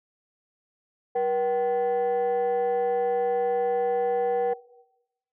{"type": "tone pair together", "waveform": "sine", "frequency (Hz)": [480.2, 767], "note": ["B4", "G5"], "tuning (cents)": [-49, -38], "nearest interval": "minor sixth", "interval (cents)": 811, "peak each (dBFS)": [-22, -24], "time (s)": [1.15, 4.54], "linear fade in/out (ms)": 10, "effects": ["noise-tail reverb RT60 0.9 s tail -19 dB re dry", "tanh soft clip ceiling -19 dBFS"]}